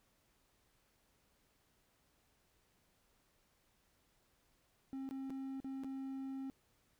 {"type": "tone with dropouts", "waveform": "triangle", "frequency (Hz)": 267.9, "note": "C4", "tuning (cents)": 41, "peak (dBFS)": -39, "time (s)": [4.93, 6.5], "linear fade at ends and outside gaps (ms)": 0, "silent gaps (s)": [[5.09, 5.11], [5.298, 5.304], [5.602, 5.645], [5.836, 5.845]], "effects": ["pink hiss -75 dBFS RMS until 6.99 s"]}